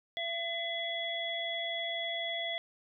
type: harmonic tone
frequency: 674 Hz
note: E5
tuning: 38 cents sharp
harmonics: 1 / 3 / 5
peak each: -38 / -38 / -36 dBFS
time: 0.17-2.58 s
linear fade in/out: 0 ms
effects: none